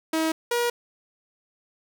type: tone pair in turn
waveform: sawtooth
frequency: 320 / 478.2 Hz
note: D#4 / A#4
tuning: +49 / +44 cents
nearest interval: perfect fifth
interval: 695 cents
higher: second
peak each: -18 dBFS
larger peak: neither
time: 0.13-0.32 / 0.51-0.7 s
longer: neither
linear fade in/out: 5 ms
effects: none